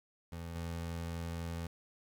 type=tone with level steps; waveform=25% pulse; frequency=84 Hz; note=E2; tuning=33 cents sharp; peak=-38 / -34 dBFS; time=0.32-1.67 s; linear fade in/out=5 ms; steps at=0.55 s; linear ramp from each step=10 ms; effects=10-bit